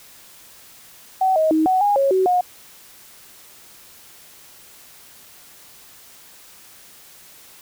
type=tone with pitch steps; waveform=sine; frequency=757 / 631 / 315.2 / 747 / 819 / 549 / 376.4 / 721 Hz; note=F#5 / D#5 / D#4 / F#5 / G#5 / C#5 / F#4 / F#5; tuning=+39 / +24 / +23 / +16 / -24 / -17 / +30 / -45 cents; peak=-14 dBFS; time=1.21-2.41 s; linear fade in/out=5 ms; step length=150 ms; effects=white hiss -46 dBFS RMS until 7.61 s

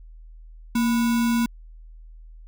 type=tone with sample-and-hold; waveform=sine; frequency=233.1 Hz; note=A#3; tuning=in tune; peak=-18 dBFS; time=0.75-1.46 s; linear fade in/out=5 ms; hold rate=1225 Hz; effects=added 40 Hz sine -41 dBFS peak until 2.47 s

